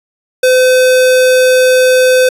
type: tone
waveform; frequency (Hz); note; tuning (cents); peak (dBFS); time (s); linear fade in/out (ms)
square; 510; C5; -44; -6; 0.43-2.29; 5
effects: resampled to 32000 Hz